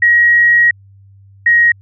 sine tone pair in turn, 1897 / 1886.2 Hz, A#6 / A#6, +30 / +20 cents, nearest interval unison, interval 10 cents, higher first, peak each -6 dBFS, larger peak neither, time 0.02-0.71 / 1.46-1.72 s, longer first, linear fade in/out 5 ms, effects added 98 Hz sine -40 dBFS peak until 1.81 s

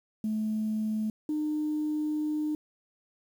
sine tone pair in turn, 216.4 / 303.8 Hz, A3 / D#4, -29 / -41 cents, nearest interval tritone, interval 588 cents, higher second, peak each -26 dBFS, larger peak neither, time 0.24-1.1 / 1.29-2.55 s, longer second, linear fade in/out 2 ms, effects tanh soft clip ceiling -23 dBFS + 9-bit

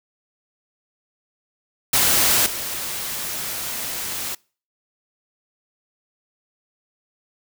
white noise with level steps, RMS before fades -17 / -28 dBFS, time 1.93-4.35 s, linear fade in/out 5 ms, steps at 2.46 s, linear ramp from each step 2 ms, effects noise-tail reverb RT60 0.4 s tail -26 dB re dry

